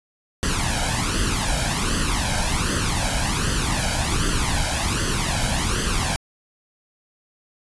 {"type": "noise with flanger", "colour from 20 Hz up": "pink", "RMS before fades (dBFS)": -22, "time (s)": [0.43, 6.16], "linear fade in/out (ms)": 0, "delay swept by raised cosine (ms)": [0.64, 1.31], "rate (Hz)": 1.3, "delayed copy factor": 0.7, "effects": ["resampled to 24000 Hz"]}